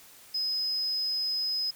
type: tone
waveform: sine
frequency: 5060 Hz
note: D#8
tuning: 28 cents sharp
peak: -26 dBFS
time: 0.34-1.71 s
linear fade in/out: 10 ms
effects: tanh soft clip ceiling -23 dBFS + white hiss -53 dBFS RMS until 1.75 s